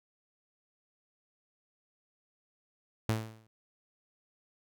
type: tone with exponential decay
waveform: sawtooth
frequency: 110.7 Hz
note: A2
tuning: 11 cents sharp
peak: -21 dBFS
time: 3.09-3.47 s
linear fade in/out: 0 ms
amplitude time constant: 82 ms
effects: none